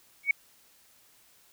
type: tone with exponential growth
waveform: sine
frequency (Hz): 2236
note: C#7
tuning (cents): +14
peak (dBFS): -16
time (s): 0.23-0.31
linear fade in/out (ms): 5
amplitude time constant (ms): 16
effects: white hiss -61 dBFS RMS until 1.52 s